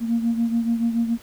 sine beating tone pair, 230.4 / 237.4 Hz, A#3 / A#3, -20 / +32 cents, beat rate 7 Hz, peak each -19 / -25 dBFS, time 0-1.18 s, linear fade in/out 50 ms, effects tanh soft clip ceiling -13 dBFS + pink hiss -48 dBFS RMS until 1.22 s

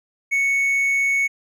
triangle tone, 2216 Hz, C#7, 1 cent flat, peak -15 dBFS, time 0.31-1.28 s, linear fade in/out 20 ms, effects none

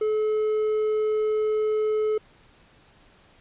triangle tone, 430 Hz, A4, 40 cents flat, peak -19 dBFS, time 0.01-2.18 s, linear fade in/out 5 ms, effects pink hiss -56 dBFS RMS until 3.4 s + resampled to 8000 Hz

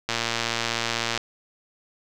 click train, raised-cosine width 0.2 ms, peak -7 dBFS, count 127, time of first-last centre 0.09-1.176 s, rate 116 Hz, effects none

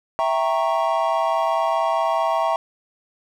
triangle chord, E diminished seventh, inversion none, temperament equal with one note detuned, 659.3 / 784 / 932.3 / 1101.7 Hz, E5 / G5 / Bb5 / Db6, 0 / 0 / 0 / -11 cents, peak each -20 / -23 / -22 / -23 dBFS, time 0.19-2.56 s, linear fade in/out 0 ms, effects none

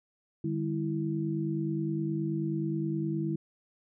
sine tone cluster, 151.1 / 200.6 / 329.3 Hz, D3 / G3 / E4, +50 / +40 / -2 cents, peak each -32 / -35 / -32 dBFS, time 0.44-3.36 s, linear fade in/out 5 ms, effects none

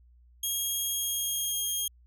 5% pulse tone with pitch glide, 3265 to 3239 Hz, G#7 to G#7, -30 to -44 cents, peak -21 dBFS, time 0.43-1.88 s, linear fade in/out 5 ms, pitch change -14 cents, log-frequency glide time 0.91-1.61 s, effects added 60 Hz sine -55 dBFS peak until 2.06 s

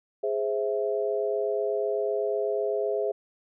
sine chord, Ab augmented, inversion none, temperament equal, 415.3 / 523.3 / 659.3 Hz, Ab4 / C5 / E5, 0 / 0 / 0 cents, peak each -27 / -31 / -30 dBFS, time 0.23-3.12 s, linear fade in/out 10 ms, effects none

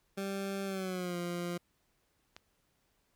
20% pulse tone with pitch glide, 196 to 174.62 Hz, G3 to F3, 0 to 0 cents, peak -30 dBFS, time 0.17-1.58 s, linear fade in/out 10 ms, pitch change -200 cents, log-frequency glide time 0.65-1.17 s
click, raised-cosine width 0.2 ms, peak -30 dBFS, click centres 2.365 s
effects pink hiss -75 dBFS RMS until 3.15 s

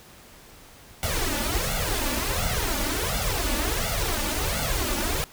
pink noise with flanger, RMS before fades -26 dBFS, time 1.03-5.24 s, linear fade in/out 0 ms, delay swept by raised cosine 1.4 to 3.5 ms, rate 1.4 Hz, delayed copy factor +1, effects pink hiss -49 dBFS RMS until 5.32 s

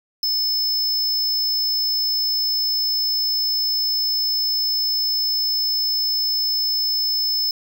square tone, 5240 Hz, E8, 11 cents flat, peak -19 dBFS, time 0.23-7.51 s, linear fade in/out 2 ms, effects none

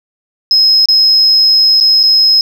sine tone with dropouts, 5130 Hz, E8, 48 cents flat, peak -4 dBFS, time 0.51-2.41 s, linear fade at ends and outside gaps 1 ms, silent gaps 0.857-0.886 / 1.802-1.809 / 2.031-2.036 s, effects tanh soft clip ceiling 0 dBFS + 7-bit

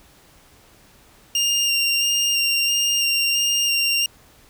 25% pulse tone with vibrato, 2794 Hz, F7, in tune, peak -14 dBFS, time 1.35-4.06 s, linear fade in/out 2 ms, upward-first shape square, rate 1.5 Hz, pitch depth 11 cents each way, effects pink hiss -52 dBFS RMS until 4.49 s

